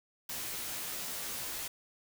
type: noise with comb filter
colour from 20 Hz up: white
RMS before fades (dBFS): -39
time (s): 0.29-1.68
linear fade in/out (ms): 5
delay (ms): 14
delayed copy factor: -0.7
effects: none